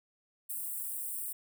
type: high-pass noise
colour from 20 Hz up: white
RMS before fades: -38 dBFS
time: 0.49-1.33 s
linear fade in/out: 10 ms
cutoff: 8000 Hz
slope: 96 dB/octave
effects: none